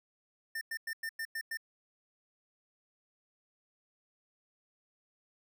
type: tone bursts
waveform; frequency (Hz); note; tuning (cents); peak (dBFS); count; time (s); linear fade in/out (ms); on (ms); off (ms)
square; 1800; A6; +39; -36; 7; 0.55-1.572; 5; 62; 98
effects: none